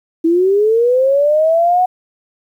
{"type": "linear sweep", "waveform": "sine", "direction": "up", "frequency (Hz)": [321.1, 742], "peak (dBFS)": -9, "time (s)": [0.24, 1.86], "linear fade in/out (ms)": 10, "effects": ["8-bit"]}